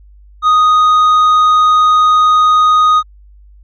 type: tone with tanh clipping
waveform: sine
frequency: 1244.5 Hz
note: D#6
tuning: in tune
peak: -7 dBFS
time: 0.42-3.03 s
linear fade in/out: 50 ms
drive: 5 dB
effects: added 50 Hz sine -38 dBFS peak until 3.63 s